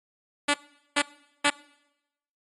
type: tone bursts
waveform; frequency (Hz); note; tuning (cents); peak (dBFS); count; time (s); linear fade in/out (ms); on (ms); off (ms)
5% pulse; 289.3; D4; -26; -9; 3; 0.48-1.503; 10; 61; 420
effects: noise-tail reverb RT60 0.9 s tail -22 dB re dry + AAC 32 kbps